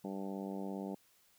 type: harmonic tone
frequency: 97.5 Hz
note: G2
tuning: 9 cents flat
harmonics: 2 / 3 / 4 / 5 / 6 / 7 / 8 / 9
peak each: -41 / -45 / -47 / -49 / -51 / -52 / -53 / -54 dBFS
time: 0.04-0.95 s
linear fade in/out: 5 ms
effects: white hiss -69 dBFS RMS until 1.38 s